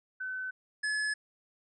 sine / square tone pair in turn, 1517 / 1708 Hz, F#6 / G#6, +43 / +48 cents, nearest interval major second, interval 205 cents, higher second, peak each -34 / -30 dBFS, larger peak second, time 0.2-0.51 / 0.83-1.14 s, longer neither, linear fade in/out 10 ms, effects resampled to 22050 Hz

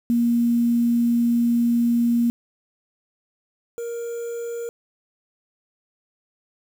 sine / triangle tone pair in turn, 236.2 / 468.7 Hz, A#3 / A#4, +23 / +9 cents, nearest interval octave, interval 1186 cents, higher second, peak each -16 / -25 dBFS, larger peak first, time 0.1-2.3 / 3.78-4.69 s, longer first, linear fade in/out 0 ms, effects 7-bit

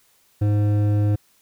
triangle tone with hard clipping, 103.83 Hz, G#2, in tune, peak -18 dBFS, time 0.41-1.16 s, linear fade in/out 10 ms, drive 14 dB, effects white hiss -60 dBFS RMS until 1.41 s

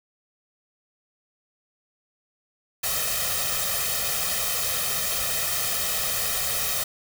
white noise with comb filter, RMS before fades -26 dBFS, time 2.83-6.84 s, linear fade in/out 10 ms, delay 1.6 ms, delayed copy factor +1, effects none

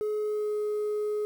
sine tone with pitch glide, 424.3 to 420.9 Hz, G#4 to G#4, +37 to +23 cents, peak -24 dBFS, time 0.01-1.25 s, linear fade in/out 0 ms, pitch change -14 cents, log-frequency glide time 0.19-0.55 s, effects tanh soft clip ceiling -26 dBFS + 9-bit

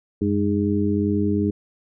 harmonic tone with a mistuned harmonic, 102.4 Hz, G#2, 24 cents flat, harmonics 1 / 2 / 3 / 4, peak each -25 / -22 / -23 / -26 dBFS, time 0.21-1.51 s, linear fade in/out 10 ms, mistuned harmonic 1, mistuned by -140 cents, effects none

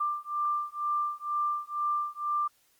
sine beating tone pair, 1185 / 1187.1 Hz, D6 / D6, +15 / +18 cents, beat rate 2.1 Hz, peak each -31 dBFS, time 0-2.48 s, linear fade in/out 10 ms, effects white hiss -67 dBFS RMS until 2.79 s + Opus 32 kbps

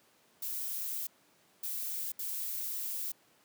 violet noise bursts at uneven times, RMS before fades -37 dBFS, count 3, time 0.42-1.07 / 1.63-2.12 / 2.19-3.12 s, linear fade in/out 5 ms, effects pink hiss -66 dBFS RMS until 3.44 s + high-pass 200 Hz 12 dB/octave

